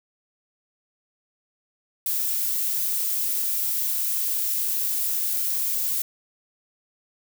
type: noise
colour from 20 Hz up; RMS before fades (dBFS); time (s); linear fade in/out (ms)
violet; -25; 2.06-6.02; 2
effects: none